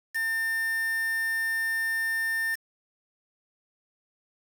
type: tone with quantisation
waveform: triangle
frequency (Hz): 1800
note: A6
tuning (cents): +39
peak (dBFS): -24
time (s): 0.14-2.56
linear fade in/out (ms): 20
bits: 6
effects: none